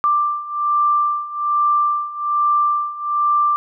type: beating tone pair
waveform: sine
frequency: 1180 / 1181.2 Hz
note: D6 / D6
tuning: +8 / +10 cents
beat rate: 1.2 Hz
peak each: -20 / -17 dBFS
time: 0.04-3.56 s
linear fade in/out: 0 ms
effects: none